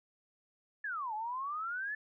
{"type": "exponential two-way sweep", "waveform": "sine", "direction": "down then up", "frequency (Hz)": [1760, 837, 1760], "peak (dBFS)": -35, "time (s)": [0.84, 1.95], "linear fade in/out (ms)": 5, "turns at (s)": 1.14, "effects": []}